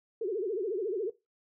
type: tone with vibrato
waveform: sine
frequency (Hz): 406.6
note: G#4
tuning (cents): -37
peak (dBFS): -29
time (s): 0.21-1.1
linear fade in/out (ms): 5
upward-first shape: sine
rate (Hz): 14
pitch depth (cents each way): 230
effects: noise-tail reverb RT60 0.2 s tail -17 dB re dry